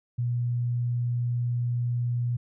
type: tone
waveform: sine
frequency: 120.9 Hz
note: B2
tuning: 36 cents flat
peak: -24 dBFS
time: 0.18-2.37 s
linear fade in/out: 10 ms
effects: none